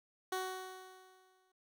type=tone with exponential decay; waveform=15% pulse; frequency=373.5 Hz; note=F#4; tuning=16 cents sharp; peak=-28 dBFS; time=0.32-1.52 s; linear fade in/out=5 ms; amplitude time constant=260 ms; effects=none